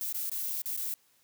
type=noise with dropouts; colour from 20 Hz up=violet; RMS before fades=-34 dBFS; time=0.01-0.94 s; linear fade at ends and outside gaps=0 ms; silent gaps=0.126-0.144 / 0.296-0.316 / 0.618-0.658 / 0.765-0.775 s; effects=white hiss -67 dBFS RMS until 1.23 s + high-pass 80 Hz 12 dB/octave